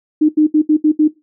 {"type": "tone bursts at uneven times", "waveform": "sine", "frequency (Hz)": 305.7, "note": "D#4", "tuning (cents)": -30, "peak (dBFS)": -7, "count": 6, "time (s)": [[0.21, 0.29], [0.37, 0.47], [0.54, 0.62], [0.69, 0.77], [0.84, 0.92], [0.99, 1.08]], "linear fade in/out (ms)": 10, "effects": ["noise-tail reverb RT60 0.2 s tail -17 dB re dry"]}